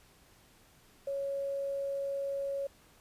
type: tone with quantisation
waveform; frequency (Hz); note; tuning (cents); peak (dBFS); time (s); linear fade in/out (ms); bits
sine; 554.4; C#5; 0; -32; 1.07-2.67; 5; 10
effects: pink hiss -62 dBFS RMS until 3 s + resampled to 32000 Hz